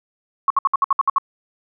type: tone bursts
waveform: sine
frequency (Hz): 1100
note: C#6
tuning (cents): -14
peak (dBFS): -12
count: 9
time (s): 0.48-1.183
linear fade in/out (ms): 2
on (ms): 23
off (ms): 62
effects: none